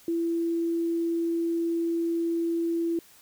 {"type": "tone", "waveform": "sine", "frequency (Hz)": 335.2, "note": "E4", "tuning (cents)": 29, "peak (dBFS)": -24, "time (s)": [0.08, 2.99], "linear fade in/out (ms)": 2, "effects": ["white hiss -55 dBFS RMS until 3.21 s"]}